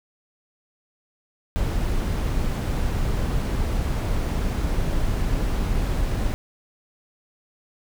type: noise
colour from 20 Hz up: brown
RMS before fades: -23 dBFS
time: 1.56-6.34 s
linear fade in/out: 0 ms
effects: none